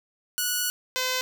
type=tone pair in turn; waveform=5% pulse; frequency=1469 / 511 Hz; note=F#6 / C5; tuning=-13 / -41 cents; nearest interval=octave + tritone; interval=1828 cents; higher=first; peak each=-13 / -13 dBFS; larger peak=neither; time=0.38-0.7 / 0.96-1.21 s; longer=first; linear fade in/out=0 ms; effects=none